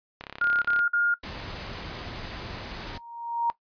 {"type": "click train", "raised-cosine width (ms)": 0.3, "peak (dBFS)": -21, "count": 21, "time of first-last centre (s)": [0.21, 0.791], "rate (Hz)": 34.4}
{"type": "tone bursts", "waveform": "sine", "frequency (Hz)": 1417, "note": "F6", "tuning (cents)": 25, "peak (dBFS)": -20, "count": 3, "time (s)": [0.41, 1.142], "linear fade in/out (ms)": 5, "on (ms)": 210, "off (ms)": 51}
{"type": "noise", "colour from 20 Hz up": "pink", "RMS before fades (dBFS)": -37, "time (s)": [1.23, 2.98], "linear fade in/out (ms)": 5}
{"type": "tone with exponential growth", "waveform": "sine", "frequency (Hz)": 936, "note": "A#5", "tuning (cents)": 7, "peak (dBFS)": -20, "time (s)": [2.67, 3.5], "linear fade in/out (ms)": 0, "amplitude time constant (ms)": 180}
{"effects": ["noise-tail reverb RT60 0.1 s tail -17 dB re dry", "resampled to 11025 Hz"]}